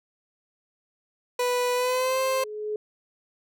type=tone with pitch glide; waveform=30% pulse; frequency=493.2 to 525.6 Hz; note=B4 to C5; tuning=-2 to +8 cents; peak=-20 dBFS; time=1.39-2.44 s; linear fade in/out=5 ms; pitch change=+110 cents; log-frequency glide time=1.74-2.2 s
type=tone with exponential growth; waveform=sine; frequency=424.2 Hz; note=G#4; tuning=37 cents sharp; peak=-25 dBFS; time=1.56-2.76 s; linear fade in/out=2 ms; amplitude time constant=260 ms
effects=none